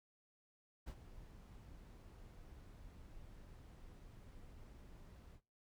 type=noise with ADSR envelope; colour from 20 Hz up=brown; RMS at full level=-45 dBFS; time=0.86-5.41 s; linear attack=20 ms; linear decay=66 ms; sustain=-12 dB; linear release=73 ms; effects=noise-tail reverb RT60 0.3 s tail -21 dB re dry